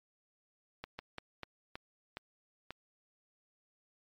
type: slowing click train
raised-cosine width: 0.3 ms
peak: -25 dBFS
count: 7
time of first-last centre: 0.84-2.706 s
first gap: 150 ms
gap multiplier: 1.29
effects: MP3 64 kbps